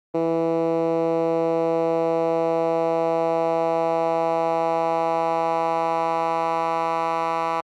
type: tone with band-pass filter sweep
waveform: 10% pulse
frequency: 164.81 Hz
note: E3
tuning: in tune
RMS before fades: -22 dBFS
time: 0.14-7.61 s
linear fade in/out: 10 ms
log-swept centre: 420 to 1100 Hz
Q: 1.9
effects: Opus 48 kbps